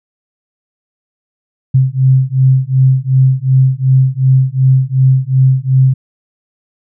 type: beating tone pair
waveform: sine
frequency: 130.2 / 132.9 Hz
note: C3 / C3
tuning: -8 / +27 cents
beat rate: 2.7 Hz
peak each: -10 dBFS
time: 1.74-5.94 s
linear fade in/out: 10 ms
effects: none